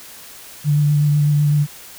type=tone with vibrato; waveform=sine; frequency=147.3 Hz; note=D3; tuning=6 cents sharp; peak=-12 dBFS; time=0.64-1.67 s; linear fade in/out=50 ms; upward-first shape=sine; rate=8 Hz; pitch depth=17 cents each way; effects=white hiss -39 dBFS RMS until 1.98 s